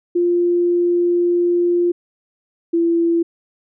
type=tone pair in turn; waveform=sine; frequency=349.2 / 336.9 Hz; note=F4 / E4; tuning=0 / +38 cents; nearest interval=minor second; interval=62 cents; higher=first; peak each=-13 dBFS; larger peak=neither; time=0.15-1.92 / 2.73-3.23 s; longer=first; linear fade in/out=10 ms; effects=none